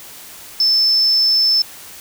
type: tone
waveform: sine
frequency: 5274 Hz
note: E8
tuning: in tune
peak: -11 dBFS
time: 0.6-1.62 s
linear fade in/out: 2 ms
effects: white hiss -37 dBFS RMS until 2 s